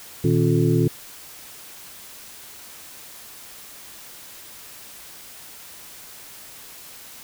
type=tone cluster; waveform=sine; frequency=118.3 / 156.5 / 268.2 / 350.9 / 433.9 Hz; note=A#2 / D#3 / C4 / F4 / A4; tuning=+26 / +10 / +43 / +8 / -24 cents; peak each=-21 / -20 / -24 / -22 / -27 dBFS; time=0.24-0.88 s; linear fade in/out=5 ms; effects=white hiss -42 dBFS RMS until 7.23 s